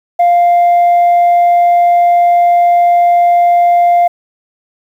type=tone; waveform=sine; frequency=698.5 Hz; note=F5; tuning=in tune; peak=-3 dBFS; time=0.19-4.08 s; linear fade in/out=10 ms; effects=tanh soft clip ceiling -4 dBFS + 7-bit